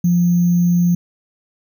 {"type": "tone with sample-and-hold", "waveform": "sine", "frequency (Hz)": 174.61, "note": "F3", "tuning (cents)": 0, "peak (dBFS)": -11, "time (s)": [0.04, 0.95], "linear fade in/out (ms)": 5, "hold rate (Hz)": 6300, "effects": []}